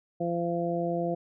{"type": "harmonic tone", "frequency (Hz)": 171.3, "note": "F3", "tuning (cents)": -33, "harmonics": [1, 2, 3, 4], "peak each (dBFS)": [-32, -32, -32, -32], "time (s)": [0.2, 1.15], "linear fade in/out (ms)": 10, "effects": []}